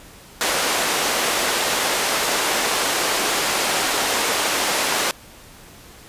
pink band-pass noise, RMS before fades -21 dBFS, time 0.41-5.11 s, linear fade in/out 0 ms, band 450 to 11000 Hz, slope 12 dB/octave, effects pink hiss -44 dBFS RMS until 6.08 s + resampled to 32000 Hz

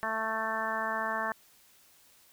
harmonic tone, 221.3 Hz, A3, 10 cents sharp, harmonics 1 / 2 / 3 / 4 / 5 / 6 / 7 / 8, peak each -43 / -45 / -37 / -37 / -35 / -41 / -38 / -36 dBFS, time 0.03-1.32 s, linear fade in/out 0 ms, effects white hiss -61 dBFS RMS until 2.32 s

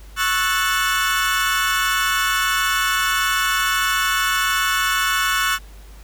30% pulse chord, F# minor seventh, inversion second, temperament equal with one note detuned, 1101.7 / 1318.5 / 1480 / 1760 Hz, C#6 / E6 / F#6 / A6, -11 / 0 / 0 / 0 cents, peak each -21 / -22 / -18 / -23 dBFS, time 0.16-5.59 s, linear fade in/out 50 ms, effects added 50 Hz sine -38 dBFS peak until 6.03 s + pink hiss -49 dBFS RMS until 6.03 s

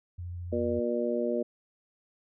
sine tone with vibrato, 87.9 Hz, F2, 12 cents sharp, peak -35 dBFS, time 0.18-0.8 s, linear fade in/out 10 ms, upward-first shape triangle, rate 14 Hz, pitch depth 20 cents each way
harmonic tone, 119.5 Hz, A#2, 43 cents sharp, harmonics 2 / 3 / 4 / 5, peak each -32 / -32 / -32 / -32 dBFS, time 0.52-1.43 s, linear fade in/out 10 ms
effects none

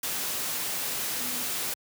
sine tone in noise, 246.9 Hz, B3, in tune, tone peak -42 dBFS, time 1.2-1.43 s, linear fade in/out 5 ms, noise white, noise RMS -31 dBFS, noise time 0.03-1.74 s, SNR -14 dB, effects high-pass 100 Hz 12 dB/octave

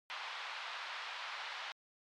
pink band-pass noise, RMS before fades -44 dBFS, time 0.1-1.72 s, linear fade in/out 0 ms, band 840 to 4100 Hz, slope 24 dB/octave, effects MP3 96 kbps

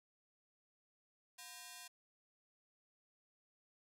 5% pulse ring-modulated tone, 863 Hz, A5, 34 cents flat, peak -36 dBFS, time 1.38-1.88 s, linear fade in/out 10 ms, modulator 149 Hz, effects none

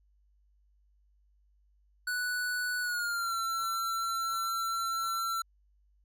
square tone with pitch glide, 1480 to 1349.3 Hz, F#6 to E6, 0 to +40 cents, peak -31 dBFS, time 2.07-5.42 s, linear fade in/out 5 ms, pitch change -160 cents, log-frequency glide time 2.81-3.36 s, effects added 50 Hz sine -64 dBFS peak until 6.04 s

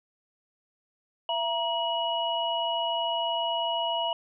sine tone cluster, 671 / 943 / 2916 Hz, E5 / A#5 / F#7, +31 / +20 / -26 cents, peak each -30 dBFS, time 1.29-4.13 s, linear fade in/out 2 ms, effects none

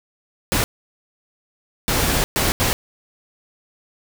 pink noise bursts at uneven times, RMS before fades -19 dBFS, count 4, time 0.52-0.64 / 1.88-2.24 / 2.36-2.52 / 2.6-2.73 s, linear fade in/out 0 ms, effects none

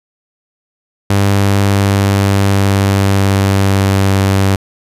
sawtooth tone with pitch glide, 99.7 to 97.25 Hz, G2 to G2, +30 to -13 cents, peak -5 dBFS, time 1.1-4.56 s, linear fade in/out 5 ms, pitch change -43 cents, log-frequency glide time 1.39-4.24 s, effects resampled to 32000 Hz

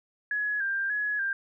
sine tone with vibrato, 1636 Hz, G#6, 26 cents flat, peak -26 dBFS, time 0.31-1.33 s, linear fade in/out 2 ms, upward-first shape square, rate 1.7 Hz, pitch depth 51 cents each way, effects none

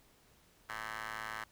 10% pulse ring-modulated tone, 110 Hz, A2, in tune, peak -29 dBFS, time 0.69-1.44 s, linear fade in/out 5 ms, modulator 1410 Hz, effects pink hiss -66 dBFS RMS until 1.51 s

